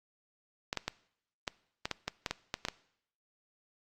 clicks, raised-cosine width 0.2 ms, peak -15 dBFS, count 12, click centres 0.729 / 0.773 / 0.88 / 1.478 / 1.855 / 1.913 / 2.08 / 2.262 / 2.31 / 2.541 / 2.651 / 2.685 s, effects noise-tail reverb RT60 0.7 s tail -20 dB re dry + Opus 48 kbps

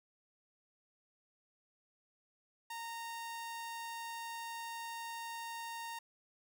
sawtooth tone, 924 Hz, A#5, 16 cents flat, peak -38 dBFS, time 2.7-5.99 s, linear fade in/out 5 ms, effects none

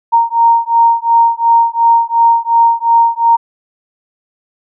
sine beating tone pair, 926 / 928.8 Hz, A#5 / A#5, -12 / -7 cents, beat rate 2.8 Hz, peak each -10 dBFS, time 0.12-3.37 s, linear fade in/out 20 ms, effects none

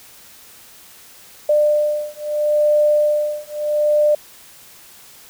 sine beating tone pair, 597 / 597.76 Hz, D5 / D5, +28 / +30 cents, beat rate 0.76 Hz, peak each -17 dBFS, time 1.49-4.15 s, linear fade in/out 5 ms, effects white hiss -44 dBFS RMS until 5.29 s

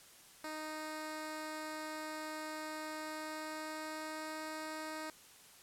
10% pulse tone with pitch glide, 310 to 312.2 Hz, D#4 to D#4, -6 to +6 cents, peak -33 dBFS, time 0.44-5.1 s, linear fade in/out 2 ms, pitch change +12 cents, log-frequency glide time 2.99-4.41 s, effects white hiss -59 dBFS RMS until 5.62 s + low-pass 12000 Hz 12 dB/octave

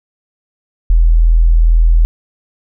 sine tone, 41.13 Hz, E1, 3 cents flat, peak -5 dBFS, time 0.9-2.05 s, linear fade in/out 0 ms, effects none

